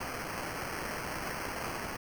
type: noise with sample-and-hold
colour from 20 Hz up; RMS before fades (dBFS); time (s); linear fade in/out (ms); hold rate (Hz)
white; -38; 0-1.97; 10; 3675
effects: none